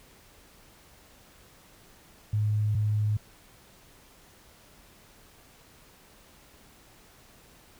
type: tone pair in turn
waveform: sine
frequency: 105.8 / 105.8 Hz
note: G#2 / G#2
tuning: +33 / +33 cents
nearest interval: unison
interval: 0 cents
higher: neither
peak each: -23 dBFS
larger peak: neither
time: 2.33-2.75 / 2.75-3.17 s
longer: neither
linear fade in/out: 5 ms
effects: pink hiss -56 dBFS RMS until 7.79 s